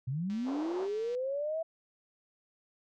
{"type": "linear sweep", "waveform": "sine", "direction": "up", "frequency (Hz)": [120, 660], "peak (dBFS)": -31, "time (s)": [0.07, 1.63], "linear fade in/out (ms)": 10}
{"type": "click train", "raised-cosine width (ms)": 0.2, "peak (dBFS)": -37, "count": 165, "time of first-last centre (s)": [0.3, 1.15], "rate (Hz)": 193}
{"type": "band-pass noise", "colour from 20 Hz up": "white", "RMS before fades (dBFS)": -43, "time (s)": [0.44, 0.89], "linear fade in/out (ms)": 50, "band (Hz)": [320, 970], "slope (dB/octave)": 24}
{"effects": []}